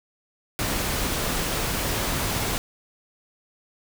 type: noise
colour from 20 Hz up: pink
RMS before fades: -26 dBFS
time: 0.59-2.58 s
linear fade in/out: 0 ms
effects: none